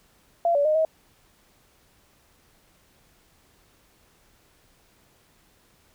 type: tone with pitch steps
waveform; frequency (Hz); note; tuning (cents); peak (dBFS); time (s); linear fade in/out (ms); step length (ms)
sine; 683 / 573 / 616 / 637; F5 / D5 / D#5 / D#5; -39 / -43 / -17 / +41; -18; 0.45-0.85; 2; 100
effects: pink hiss -61 dBFS RMS until 5.94 s